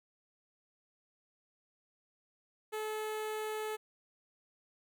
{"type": "tone with notch filter", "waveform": "sawtooth", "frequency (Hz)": 431.3, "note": "A4", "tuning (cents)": -35, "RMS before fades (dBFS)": -38, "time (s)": [2.72, 3.77], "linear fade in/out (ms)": 20, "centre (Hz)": 5200, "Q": 1.6, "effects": []}